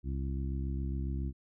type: harmonic tone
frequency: 67.3 Hz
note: C2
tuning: 49 cents sharp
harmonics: 1 / 2 / 3 / 4 / 5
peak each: -33 / -39 / -43 / -45 / -47 dBFS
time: 0.03-1.33 s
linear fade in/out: 50 ms
effects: none